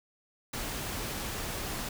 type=noise; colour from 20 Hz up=pink; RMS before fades=-36 dBFS; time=0.53-1.89 s; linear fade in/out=5 ms; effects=none